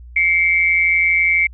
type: tone pair together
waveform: sine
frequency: 2121 / 2293 Hz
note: C7 / D7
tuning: +23 / -42 cents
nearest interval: minor second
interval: 135 cents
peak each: -15 dBFS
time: 0.16-1.47 s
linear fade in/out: 5 ms
effects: added 60 Hz sine -35 dBFS peak until 1.53 s